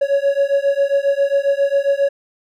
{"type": "beating tone pair", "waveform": "triangle", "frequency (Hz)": [554.4, 561.8], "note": ["C#5", "C#5"], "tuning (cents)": [0, 23], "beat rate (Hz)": 7.4, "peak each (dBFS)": -15, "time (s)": [0.01, 2.09], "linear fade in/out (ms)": 10, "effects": []}